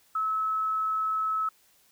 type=tone; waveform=sine; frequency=1296 Hz; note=E6; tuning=30 cents flat; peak=-25 dBFS; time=0.15-1.49 s; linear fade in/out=5 ms; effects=white hiss -63 dBFS RMS until 1.91 s